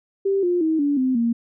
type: tone with pitch steps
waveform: sine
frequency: 392 / 353.3 / 318.4 / 287 / 258.6 / 233.1 Hz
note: G4 / F4 / D#4 / D4 / C4 / A#3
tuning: 0 / +20 / +40 / -40 / -20 / 0 cents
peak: -17 dBFS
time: 0.25-1.33 s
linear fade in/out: 10 ms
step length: 180 ms
effects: none